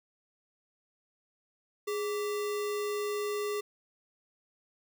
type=tone with sample-and-hold; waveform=sine; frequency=415.3 Hz; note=G#4; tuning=in tune; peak=-30 dBFS; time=1.87-3.61 s; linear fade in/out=10 ms; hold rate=1575 Hz; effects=none